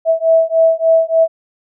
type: beating tone pair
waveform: sine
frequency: 651 / 654.4 Hz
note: E5 / E5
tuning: -22 / -13 cents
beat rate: 3.4 Hz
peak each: -12 dBFS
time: 0.05-1.28 s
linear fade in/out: 50 ms
effects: none